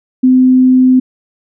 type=tone; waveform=sine; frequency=256.3 Hz; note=C4; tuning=36 cents flat; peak=-4 dBFS; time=0.23-1 s; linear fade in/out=10 ms; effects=none